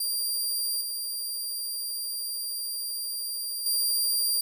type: tone with level steps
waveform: 15% pulse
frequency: 4759 Hz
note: D8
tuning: 22 cents sharp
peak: -20 / -24 / -17 dBFS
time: 0-4.41 s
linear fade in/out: 5 ms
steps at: 0.81 / 3.66 s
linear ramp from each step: 2 ms
effects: none